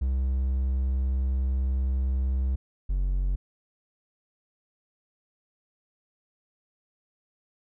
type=tone pair in turn; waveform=triangle; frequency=65.41 / 46.25 Hz; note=C2 / F#1; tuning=0 / 0 cents; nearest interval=tritone; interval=600 cents; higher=first; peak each=-21 dBFS; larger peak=neither; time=0.01-2.56 / 2.89-3.36 s; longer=first; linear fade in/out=10 ms; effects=none